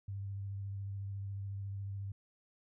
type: tone with vibrato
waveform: sine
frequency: 98.9 Hz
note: G2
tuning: 16 cents sharp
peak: -38 dBFS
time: 0.08-2.12 s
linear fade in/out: 5 ms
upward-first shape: triangle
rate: 14 Hz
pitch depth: 23 cents each way
effects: none